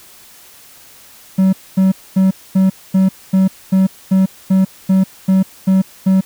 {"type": "tone bursts", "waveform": "triangle", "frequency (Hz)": 190, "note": "F#3", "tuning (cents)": 46, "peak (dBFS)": -6, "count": 13, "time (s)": [1.38, 6.21], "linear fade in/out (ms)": 10, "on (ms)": 150, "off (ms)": 240, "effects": ["white hiss -42 dBFS RMS until 6.25 s"]}